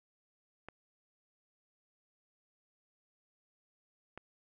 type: clicks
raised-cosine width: 0.5 ms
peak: -30 dBFS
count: 2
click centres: 0.686 / 4.176 s
effects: none